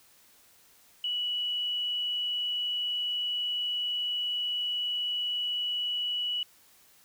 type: tone with vibrato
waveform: sine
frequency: 2942 Hz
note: F#7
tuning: 11 cents flat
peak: -28 dBFS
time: 1.04-6.43 s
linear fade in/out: 2 ms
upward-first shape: triangle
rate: 20 Hz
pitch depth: 12 cents each way
effects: white hiss -60 dBFS RMS until 7.04 s